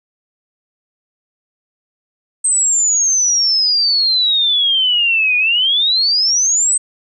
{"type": "exponential two-way sweep", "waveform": "sine", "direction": "down then up", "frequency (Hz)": [8330, 2443, 8330], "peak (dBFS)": -11, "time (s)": [2.44, 6.78], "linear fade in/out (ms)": 10, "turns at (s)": 5.37, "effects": []}